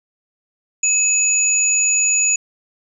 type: tone pair together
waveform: sine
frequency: 2568 / 6856 Hz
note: E7 / A8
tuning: -46 / -46 cents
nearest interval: octave + perfect fourth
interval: 1700 cents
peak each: -21 / -14 dBFS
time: 0.83-2.36 s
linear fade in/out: 5 ms
effects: none